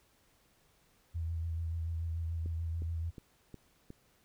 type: tone with vibrato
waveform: sine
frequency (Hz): 82.6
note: E2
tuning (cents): +4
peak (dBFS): -33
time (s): 1.14-3.11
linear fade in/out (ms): 20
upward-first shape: sine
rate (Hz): 6.9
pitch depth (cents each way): 29
type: click train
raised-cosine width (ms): 3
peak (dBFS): -33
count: 5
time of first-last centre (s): 2.46-3.904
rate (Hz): 2.77
effects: pink hiss -69 dBFS RMS until 4.24 s